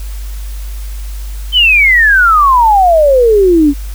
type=exponential sweep; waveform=sine; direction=down; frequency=3136 to 274.8 Hz; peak=-4 dBFS; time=1.52-3.74 s; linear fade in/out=50 ms; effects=added 50 Hz sine -19 dBFS peak until 3.94 s + white hiss -36 dBFS RMS until 3.94 s